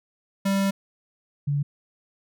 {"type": "tone pair in turn", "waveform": ["square", "sine"], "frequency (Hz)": [196, 143.41], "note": ["G3", "D3"], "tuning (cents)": [0, -41], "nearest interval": "perfect fourth", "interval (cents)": 541, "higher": "first", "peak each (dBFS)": -21, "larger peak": "neither", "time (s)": [[0.45, 0.71], [1.47, 1.63]], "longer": "first", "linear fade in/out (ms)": 10, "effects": []}